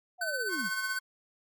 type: linear sweep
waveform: sine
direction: down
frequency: 740 to 152.9 Hz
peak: -36 dBFS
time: 0.18-0.7 s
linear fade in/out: 50 ms
type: tone with tremolo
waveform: square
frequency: 1518 Hz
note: F#6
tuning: 44 cents sharp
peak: -30 dBFS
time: 0.21-0.99 s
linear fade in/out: 5 ms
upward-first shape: sine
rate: 16 Hz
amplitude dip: 50%
type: tone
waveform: sawtooth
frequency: 1080 Hz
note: C#6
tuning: 45 cents flat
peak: -36 dBFS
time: 0.48-1 s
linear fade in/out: 50 ms
effects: none